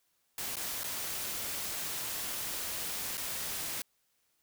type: noise with dropouts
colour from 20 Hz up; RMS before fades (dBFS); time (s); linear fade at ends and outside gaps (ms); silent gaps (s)
white; -37; 0.38-3.82; 2; 0.557-0.567 / 0.835-0.841 / 3.172-3.177
effects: white hiss -75 dBFS RMS until 4.42 s